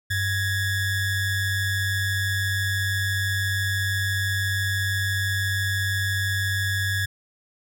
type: ring-modulated tone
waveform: square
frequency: 880 Hz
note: A5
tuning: in tune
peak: -20 dBFS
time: 0.1-7.06 s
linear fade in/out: 10 ms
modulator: 783 Hz
effects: none